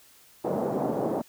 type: band-pass noise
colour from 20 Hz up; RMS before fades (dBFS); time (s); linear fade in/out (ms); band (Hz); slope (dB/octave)
white; -28; 0.44-1.22; 10; 150 to 690; 24
effects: white hiss -56 dBFS RMS until 1.28 s